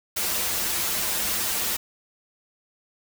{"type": "noise with comb filter", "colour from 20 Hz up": "white", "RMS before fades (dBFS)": -26, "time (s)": [0.16, 1.77], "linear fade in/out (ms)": 10, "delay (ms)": 7.3, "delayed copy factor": -0.95, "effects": []}